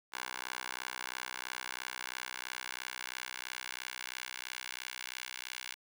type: tone with high-pass filter sweep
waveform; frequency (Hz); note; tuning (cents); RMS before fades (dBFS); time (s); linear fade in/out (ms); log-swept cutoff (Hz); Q
10% pulse; 63; B1; +35; -43; 0.12-5.75; 20; 1200 to 2200; 1.1
effects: none